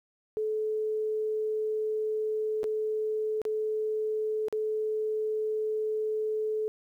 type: tone with dropouts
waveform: sine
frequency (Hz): 432.1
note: A4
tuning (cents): -31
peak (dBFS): -27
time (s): 0.37-6.68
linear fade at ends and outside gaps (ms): 0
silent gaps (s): 2.632-2.641 / 3.417-3.452 / 4.484-4.526
effects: 11-bit